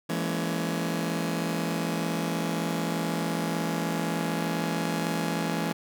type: chord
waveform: sawtooth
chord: A# half-diminished seventh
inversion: second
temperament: just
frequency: 167.82 / 209.8 / 233.1 / 279.7 Hz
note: E3 / G#3 / A#3 / C#4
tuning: +31 / +18 / 0 / +16 cents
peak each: -26 / -30 / -31 / -30 dBFS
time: 0.09-5.73 s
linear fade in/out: 10 ms
effects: none